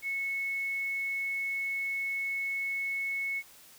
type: tone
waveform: sine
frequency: 2200 Hz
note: C#7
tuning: 14 cents flat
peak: -30 dBFS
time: 0.02-3.43 s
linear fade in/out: 50 ms
effects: white hiss -55 dBFS RMS until 3.78 s